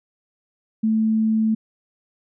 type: tone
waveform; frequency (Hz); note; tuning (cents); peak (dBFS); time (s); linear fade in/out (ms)
sine; 220; A3; 0; -16; 0.83-1.55; 10
effects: none